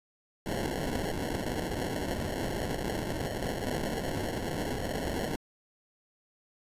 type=noise with sample-and-hold; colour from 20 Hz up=white; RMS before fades=-33 dBFS; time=0.46-5.36 s; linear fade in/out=0 ms; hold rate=1225 Hz; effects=resampled to 32000 Hz